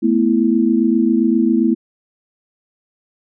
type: chord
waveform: sine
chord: A suspended second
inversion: none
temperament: just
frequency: 220 / 247.5 / 330 Hz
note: A3 / B3 / E4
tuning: 0 / +4 / +2 cents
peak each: -16 dBFS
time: 0.02-1.75 s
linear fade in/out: 20 ms
effects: none